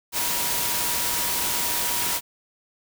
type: tone in noise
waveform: sine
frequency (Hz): 957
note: A#5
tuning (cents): +45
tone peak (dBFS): -35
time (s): 0.12-2.21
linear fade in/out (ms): 50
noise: white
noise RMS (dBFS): -25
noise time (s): 0.12-2.21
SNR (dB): -13
effects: none